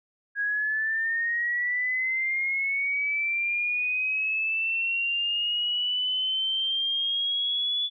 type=linear sweep; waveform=sine; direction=up; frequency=1640 to 3446 Hz; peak=-24 dBFS; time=0.35-7.9 s; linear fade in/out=50 ms; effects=none